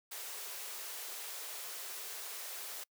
white high-pass noise, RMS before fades -44 dBFS, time 0.11-2.84 s, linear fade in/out 10 ms, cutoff 360 Hz, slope 96 dB/octave, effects noise-tail reverb RT60 0.1 s tail -26 dB re dry

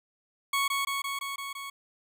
20% pulse tone with echo, 1108.7 Hz, C#6, in tune, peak -20 dBFS, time 0.53-0.68 s, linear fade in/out 5 ms, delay 170 ms, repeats 6, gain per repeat -2 dB, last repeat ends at 1.7 s, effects none

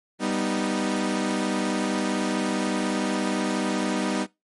sawtooth chord, G augmented, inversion none, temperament equal, 196 / 246.9 / 311.1 Hz, G3 / B3 / D#4, 0 / 0 / 0 cents, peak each -24 dBFS, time 0.19-4.27 s, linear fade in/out 50 ms, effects noise-tail reverb RT60 0.2 s tail -21 dB re dry + MP3 48 kbps

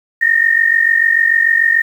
sine tone pair together, 1817.9 / 1864.7 Hz, A#6 / A#6, -44 / 0 cents, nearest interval unison, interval 44 cents, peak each -12 dBFS, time 0.21-1.82 s, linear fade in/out 10 ms, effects 7-bit

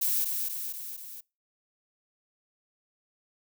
violet noise with echo, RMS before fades -27 dBFS, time 0.01-0.25 s, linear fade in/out 10 ms, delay 240 ms, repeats 4, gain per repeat -4 dB, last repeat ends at 1.21 s, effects noise-tail reverb RT60 0.3 s tail -26 dB re dry

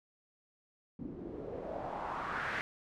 white noise with low-pass filter sweep, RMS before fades -40 dBFS, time 0.99-2.61 s, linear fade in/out 0 ms, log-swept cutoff 250 to 1900 Hz, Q 3, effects none

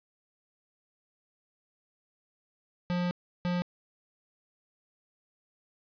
square tone bursts at uneven times, 177.2 Hz, F3, 25 cents sharp, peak -28 dBFS, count 2, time 2.9-3.11 / 3.45-3.62 s, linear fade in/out 0 ms, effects resampled to 11025 Hz + 10-bit

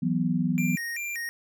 sine chord, E suspended second, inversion none, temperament just, 164.81 / 185.42 / 247.2 Hz, E3 / F#3 / B3, 0 / +4 / +2 cents, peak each -27 dBFS, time 0.02-0.76 s, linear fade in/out 10 ms
square tone with vibrato, 2104 Hz, C7, 9 cents sharp, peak -31 dBFS, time 0.58-1.29 s, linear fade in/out 0 ms, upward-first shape square, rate 2.6 Hz, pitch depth 210 cents each way
effects none

